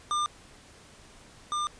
square tone pair in turn, 1201 / 1201 Hz, D6 / D6, +38 / +38 cents, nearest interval unison, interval 0 cents, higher neither, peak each -26 / -28 dBFS, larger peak first, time 0.11-0.26 / 1.52-1.67 s, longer neither, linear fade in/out 0 ms, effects pink hiss -53 dBFS RMS until 1.79 s + resampled to 22050 Hz

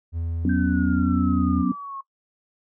triangle tone with pitch glide, 83.4 to 82.59 Hz, E2 to E2, +21 to +4 cents, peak -23 dBFS, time 0.12-1.65 s, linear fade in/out 50 ms, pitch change -17 cents, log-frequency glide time 0.28-0.87 s
sine chord, F# suspended fourth, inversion none, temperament equal, 185 / 246.9 / 277.2 Hz, F#3 / B3 / C#4, 0 / 0 / 0 cents, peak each -23 dBFS, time 0.45-1.72 s, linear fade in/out 2 ms
sine exponential sweep, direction down, 1568 to 1081 Hz, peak -32 dBFS, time 0.49-2.01 s, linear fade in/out 5 ms
effects noise-tail reverb RT60 0.1 s tail -17 dB re dry

